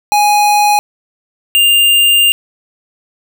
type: tone pair in turn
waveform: square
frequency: 830.6 / 2801 Hz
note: G#5 / F7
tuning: 0 / +4 cents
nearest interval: octave + major sixth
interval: 2104 cents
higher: second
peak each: -8 / -7 dBFS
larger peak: second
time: 0.12-0.79 / 1.55-2.32 s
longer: second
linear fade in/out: 0 ms
effects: none